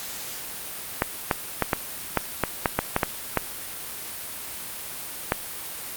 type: clicks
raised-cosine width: 0.5 ms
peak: -4 dBFS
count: 12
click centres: 1.021 / 1.312 / 1.623 / 1.732 / 2.173 / 2.437 / 2.658 / 2.79 / 2.964 / 3.032 / 3.373 / 5.321 s
effects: white hiss -35 dBFS RMS until 5.96 s + Opus 48 kbps